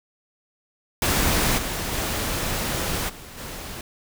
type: noise with level steps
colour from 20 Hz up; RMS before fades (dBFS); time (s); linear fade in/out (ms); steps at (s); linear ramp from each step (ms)
pink; -21 / -28 / -26 / -41 / -35; 1.02-3.81; 2; 1.57 / 1.91 / 3.08 / 3.37; 20
effects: none